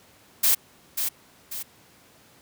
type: noise with echo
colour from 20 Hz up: blue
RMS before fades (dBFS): -19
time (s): 0.43-0.55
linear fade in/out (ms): 10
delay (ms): 540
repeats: 2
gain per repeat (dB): -7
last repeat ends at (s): 1.63
effects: pink hiss -55 dBFS RMS until 2.41 s + high-pass 100 Hz 12 dB/octave